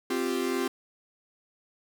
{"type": "chord", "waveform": "45% pulse", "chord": "C suspended fourth", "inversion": "none", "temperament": "equal", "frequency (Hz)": [261.6, 349.2, 392], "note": ["C4", "F4", "G4"], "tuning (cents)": [0, 0, 0], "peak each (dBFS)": -31, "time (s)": [0.1, 0.68], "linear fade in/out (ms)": 5, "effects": []}